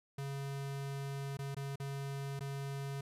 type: tone with dropouts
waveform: square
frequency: 138.59 Hz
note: C#3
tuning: in tune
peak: -39 dBFS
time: 0.18-3.01 s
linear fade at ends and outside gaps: 5 ms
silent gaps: 1.371-1.389 / 1.547-1.566 / 1.758-1.799 / 2.394-2.406 s
effects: resampled to 32000 Hz + 13-bit